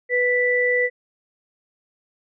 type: tone pair together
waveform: sine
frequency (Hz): 493.9 / 1973.8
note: B4 / B6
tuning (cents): 0 / -2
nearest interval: 2 octaves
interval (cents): 2398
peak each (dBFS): -20 / -19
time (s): 0.09-0.9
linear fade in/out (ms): 50
effects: none